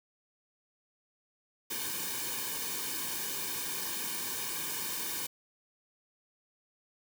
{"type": "noise with comb filter", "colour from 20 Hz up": "white", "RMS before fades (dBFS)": -36, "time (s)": [1.7, 5.27], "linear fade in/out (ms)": 10, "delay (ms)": 1.5, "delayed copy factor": -1, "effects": []}